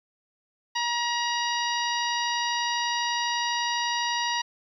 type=harmonic tone; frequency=952 Hz; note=A#5; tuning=36 cents sharp; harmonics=1 / 2 / 3 / 4 / 5 / 6; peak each=-28 / -31 / -33 / -34 / -35 / -36 dBFS; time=0.75-4.42 s; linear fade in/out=10 ms; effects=10-bit